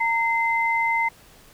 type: tone pair together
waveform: sine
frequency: 920 / 2068 Hz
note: A#5 / C7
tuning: -23 / -21 cents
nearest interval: octave + major second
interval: 1402 cents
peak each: -22 dBFS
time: 0-1.09 s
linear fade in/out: 10 ms
effects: pink hiss -51 dBFS RMS until 1.53 s